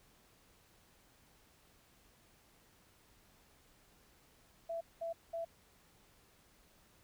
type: tone bursts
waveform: sine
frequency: 667 Hz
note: E5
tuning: 20 cents sharp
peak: -37 dBFS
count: 3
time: 4.69-5.45 s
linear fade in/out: 10 ms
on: 120 ms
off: 200 ms
effects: pink hiss -67 dBFS RMS until 7.03 s